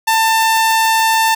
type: tone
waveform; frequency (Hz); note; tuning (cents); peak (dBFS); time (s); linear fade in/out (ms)
sawtooth; 893; A5; +25; -7; 0.07-1.35; 10
effects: none